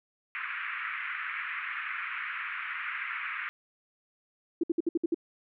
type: band-pass noise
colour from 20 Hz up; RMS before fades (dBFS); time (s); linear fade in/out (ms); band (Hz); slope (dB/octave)
white; -36; 0.35-3.49; 0; 1200 to 2400; 48
type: tone bursts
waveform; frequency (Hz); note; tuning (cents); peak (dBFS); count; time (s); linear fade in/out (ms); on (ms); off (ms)
sine; 334.3; E4; +24; -23; 7; 4.61-5.145; 5; 25; 60
effects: none